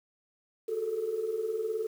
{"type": "tone cluster", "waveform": "sine", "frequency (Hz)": [368.5, 424.3, 443.8], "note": ["F#4", "G#4", "A4"], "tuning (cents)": [-7, 37, 15], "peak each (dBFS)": [-38, -36, -30], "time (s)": [0.68, 1.87], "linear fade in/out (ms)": 10, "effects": ["tanh soft clip ceiling -22 dBFS", "9-bit"]}